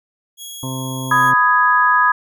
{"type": "tone", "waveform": "15% pulse", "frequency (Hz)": 3322, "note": "G#7", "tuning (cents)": 0, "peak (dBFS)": -23, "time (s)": [0.37, 1.33], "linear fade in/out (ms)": 50}
{"type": "harmonic tone", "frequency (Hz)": 130.81, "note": "C3", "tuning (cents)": 0, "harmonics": [1, 2, 3, 4, 5, 7, 8], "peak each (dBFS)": [-25, -27, -38, -36, -40, -34, -35], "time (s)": [0.63, 1.34], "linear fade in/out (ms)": 2}
{"type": "chord", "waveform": "sine", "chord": "G# minor", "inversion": "first", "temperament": "just", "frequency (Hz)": [996.7, 1245.9, 1661.2], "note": ["B5", "D#6", "G#6"], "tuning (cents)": [16, 2, 0], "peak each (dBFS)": -15, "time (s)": [1.11, 2.12], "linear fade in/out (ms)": 5}
{"effects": []}